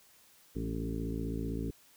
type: harmonic tone with a mistuned harmonic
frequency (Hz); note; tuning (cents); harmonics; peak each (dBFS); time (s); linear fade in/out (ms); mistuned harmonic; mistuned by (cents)
55.7; A1; +22; 1 / 2 / 3 / 4 / 5 / 6 / 7 / 8; -38 / -41 / -41 / -42 / -39 / -47 / -44 / -46; 0.55-1.71; 10; 4; -38
effects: white hiss -62 dBFS RMS until 1.96 s